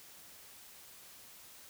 silence, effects white hiss -55 dBFS RMS until 1.69 s

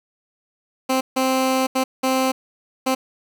15% pulse tone bursts at uneven times, 261.6 Hz, C4, in tune, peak -11 dBFS, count 5, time 0.89-1.01 / 1.16-1.67 / 1.75-1.84 / 2.03-2.32 / 2.86-2.95 s, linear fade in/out 10 ms, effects none

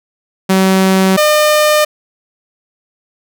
sawtooth tone pair in turn, 190 / 604.9 Hz, F#3 / D#5, +46 / -49 cents, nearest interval octave + minor sixth, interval 2005 cents, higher second, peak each -4 dBFS, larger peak neither, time 0.49-1.17 / 1.17-1.85 s, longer neither, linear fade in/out 10 ms, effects none

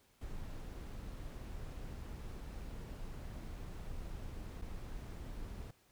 brown noise with dropouts, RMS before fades -45 dBFS, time 0.21-5.71 s, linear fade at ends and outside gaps 5 ms, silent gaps 4.616-4.62 s, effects pink hiss -70 dBFS RMS until 5.91 s

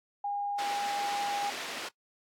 sine tone, 812 Hz, G#5, 39 cents flat, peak -30 dBFS, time 0.24-1.5 s, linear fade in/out 5 ms
white band-pass noise, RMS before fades -39 dBFS, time 0.58-1.89 s, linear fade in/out 10 ms, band 270 to 3800 Hz, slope 12 dB/octave
effects noise-tail reverb RT60 0.1 s tail -21 dB re dry + AAC 64 kbps

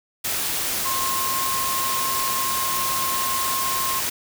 sine tone in noise, 1066 Hz, C6, 32 cents sharp, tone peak -25 dBFS, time 0.85-4 s, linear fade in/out 10 ms, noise white, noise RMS -25 dBFS, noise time 0.24-4.1 s, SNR -3 dB, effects none

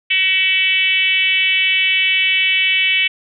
sine tone with frequency modulation, 2637 Hz, E7, in tune, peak -12 dBFS, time 0.1-3.08 s, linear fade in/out 10 ms, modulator 370 Hz, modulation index 1.5, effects none

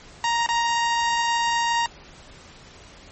sawtooth tone with dropouts, 935 Hz, A#5, 5 cents sharp, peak -16 dBFS, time 0.24-1.86 s, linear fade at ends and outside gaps 1 ms, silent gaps 0.463-0.489 s, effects pink hiss -46 dBFS RMS until 3.11 s + MP3 32 kbps

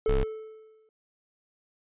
triangle tone with exponential decay, 437.3 Hz, A4, 11 cents flat, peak -20 dBFS, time 0.06-0.89 s, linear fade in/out 1 ms, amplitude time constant 180 ms
square tone, 33.48 Hz, C1, 41 cents sharp, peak -24 dBFS, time 0.08-0.24 s, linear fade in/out 10 ms
effects resampled to 8000 Hz

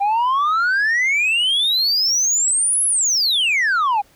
sine exponential two-way sweep, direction up then down, 784 to 11000 to 784 Hz, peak -12 dBFS, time 0-4.02 s, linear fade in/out 20 ms, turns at 2.85 s, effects tanh soft clip ceiling -14 dBFS + pink hiss -54 dBFS RMS until 4.15 s

